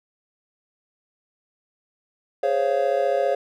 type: chord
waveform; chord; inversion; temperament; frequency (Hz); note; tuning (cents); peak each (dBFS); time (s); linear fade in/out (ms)
triangle; Db major seventh; second; just; 415.8 / 519.7 / 554.4 / 693; Ab4 / C5 / Db5 / F5; +2 / -12 / 0 / -14; -25 / -24 / -20 / -23; 2.43-3.35; 5
effects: none

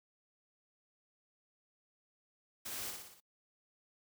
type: noise with echo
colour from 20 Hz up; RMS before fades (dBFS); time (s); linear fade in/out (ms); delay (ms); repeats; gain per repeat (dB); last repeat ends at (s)
white; -43; 2.65-2.91; 10; 59; 5; -4; 3.205
effects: noise-tail reverb RT60 0.1 s tail -26 dB re dry

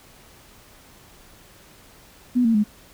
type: tone with pitch steps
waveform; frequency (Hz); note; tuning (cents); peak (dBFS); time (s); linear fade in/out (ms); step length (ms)
sine; 246.9 / 227.7 / 210; B3 / A#3 / G#3; 0 / -40 / +19; -15; 2.35-2.641; 20; 97
effects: pink hiss -50 dBFS RMS until 2.93 s

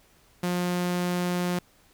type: tone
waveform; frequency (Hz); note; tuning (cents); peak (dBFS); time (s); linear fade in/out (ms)
sawtooth; 177.8; F3; +31; -21; 0.43-1.59; 5
effects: pink hiss -60 dBFS RMS until 1.93 s

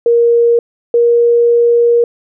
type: tone pair in turn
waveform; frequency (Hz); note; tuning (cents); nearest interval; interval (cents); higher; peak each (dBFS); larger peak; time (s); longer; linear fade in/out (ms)
sine; 470 / 472.5; A#4 / A#4; +14 / +23; unison; 9; second; -6; neither; 0.06-0.59 / 0.94-2.04; second; 2
effects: none

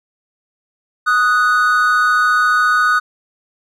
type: tone pair together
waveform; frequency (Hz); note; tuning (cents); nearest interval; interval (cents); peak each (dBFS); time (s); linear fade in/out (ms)
triangle; 1245.7 / 1480; D#6 / F#6; +2 / 0; minor third; 298; -12; 1.06-3; 20
effects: none

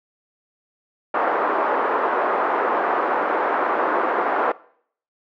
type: band-pass noise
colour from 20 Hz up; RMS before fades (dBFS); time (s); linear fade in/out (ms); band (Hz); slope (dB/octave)
white; -21; 1.14-4.52; 5; 340 to 1300; 24
effects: noise-tail reverb RT60 0.6 s tail -21 dB re dry

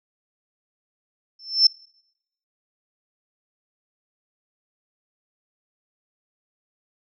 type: tone with exponential growth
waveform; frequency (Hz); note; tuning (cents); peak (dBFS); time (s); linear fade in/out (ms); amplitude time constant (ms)
sine; 5330; E8; +18; -8; 1.39-1.67; 5; 60
effects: noise-tail reverb RT60 0.8 s tail -25 dB re dry

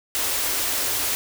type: band-stop noise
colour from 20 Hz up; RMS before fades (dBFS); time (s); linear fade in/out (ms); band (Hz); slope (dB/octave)
white; -24; 0.15-1.15; 0; 120 to 240; 96
effects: none

